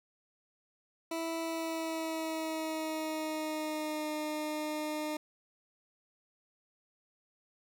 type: tone with pitch glide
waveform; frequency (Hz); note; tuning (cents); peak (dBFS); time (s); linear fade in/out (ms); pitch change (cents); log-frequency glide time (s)
20% pulse; 328.6 to 304.8; E4 to D#4; -5 to -36; -29; 1.11-5.17; 5; -131; 1.4-4.12
effects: none